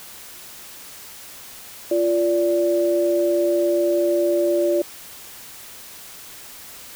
sine tone pair together, 346.3 / 582 Hz, F4 / D5, -15 / -16 cents, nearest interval major sixth, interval 899 cents, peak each -19 dBFS, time 1.91-4.82 s, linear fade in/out 5 ms, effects white hiss -40 dBFS RMS until 6.95 s

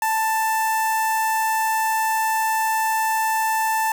sawtooth tone with notch filter, 884 Hz, A5, 8 cents sharp, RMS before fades -21 dBFS, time 0.02-3.92 s, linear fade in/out 2 ms, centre 3900 Hz, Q 0.8, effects 7-bit

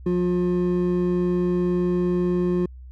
triangle tone pair together, 178.3 / 356.3 Hz, F3 / F4, +36 / +35 cents, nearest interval octave, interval 1199 cents, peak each -20 dBFS, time 0.06-2.66 s, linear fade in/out 5 ms, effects added 63 Hz sine -38 dBFS peak until 2.91 s

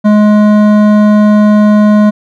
sine tone with hard clipping, 210.1 Hz, G#3, 20 cents sharp, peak -5 dBFS, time 0.04-2.11 s, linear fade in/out 20 ms, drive 12 dB, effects none

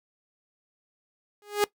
sawtooth tone with exponential growth, 413 Hz, G#4, 10 cents flat, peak -14 dBFS, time 1.42-1.64 s, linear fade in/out 1 ms, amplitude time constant 47 ms, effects noise-tail reverb RT60 0.1 s tail -19 dB re dry

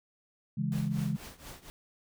sine chord, C# minor, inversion none, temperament equal, 138.59 / 164.81 / 207.7 Hz, C#3 / E3 / G#3, 0 / 0 / 0 cents, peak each -33 dBFS, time 0.57-1.17 s, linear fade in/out 10 ms
pink noise with tremolo, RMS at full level -44 dBFS, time 0.72-1.7 s, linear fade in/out 0 ms, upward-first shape triangle, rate 4.2 Hz, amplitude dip 90%
effects none

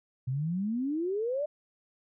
sine exponential sweep, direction up, 123.47 to 612 Hz, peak -28 dBFS, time 0.27-1.46 s, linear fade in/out 10 ms, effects none

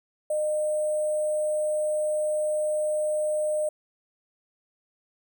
sine tone with sample-and-hold, 610 Hz, D#5, 34 cents flat, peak -23 dBFS, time 0.3-3.69 s, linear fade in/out 5 ms, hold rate 8820 Hz, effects none

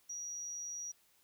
sine tone, 5770 Hz, F#8, 44 cents flat, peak -40 dBFS, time 0.09-0.92 s, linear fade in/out 10 ms, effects white hiss -70 dBFS RMS until 1.23 s

